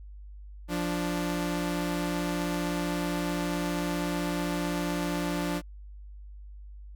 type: tone pair together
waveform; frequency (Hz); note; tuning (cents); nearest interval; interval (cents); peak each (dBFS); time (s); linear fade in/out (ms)
sawtooth; 174.61 / 293.7; F3 / D4; 0 / 0; major sixth; 900; -27; 0.68-5.62; 50
effects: added 50 Hz sine -42 dBFS peak until 6.95 s